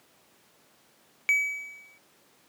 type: tone with exponential decay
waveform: triangle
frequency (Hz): 2281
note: C#7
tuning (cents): +49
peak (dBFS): -16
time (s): 1.29-1.98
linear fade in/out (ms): 0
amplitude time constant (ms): 150
effects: pink hiss -61 dBFS RMS until 2.48 s + high-pass 200 Hz 12 dB/octave